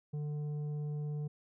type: tone with tanh clipping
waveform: sine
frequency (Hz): 148.6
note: D3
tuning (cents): +21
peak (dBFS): -36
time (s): 0.13-1.28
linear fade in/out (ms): 10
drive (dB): 7
effects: none